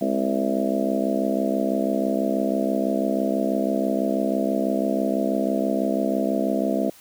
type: harmonic tone with a mistuned harmonic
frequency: 66.1 Hz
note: C2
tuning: 18 cents sharp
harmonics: 3 / 4 / 5 / 6 / 7 / 8 / 9 / 10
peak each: -26 / -26 / -28 / -35 / -32 / -32 / -30 / -27 dBFS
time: 0.01-6.9 s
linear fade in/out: 5 ms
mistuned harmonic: 3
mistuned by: +75 cents
effects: white hiss -50 dBFS RMS until 7 s